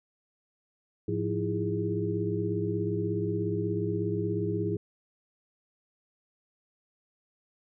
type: tone cluster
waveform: sine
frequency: 106.5 / 174.5 / 323.8 / 340.5 / 409.2 Hz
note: G#2 / F3 / E4 / F4 / G#4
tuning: +44 / -1 / -31 / -44 / -26 cents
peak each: -32 / -34 / -34 / -37 / -32 dBFS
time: 1.08-4.77 s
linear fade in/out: 5 ms
effects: none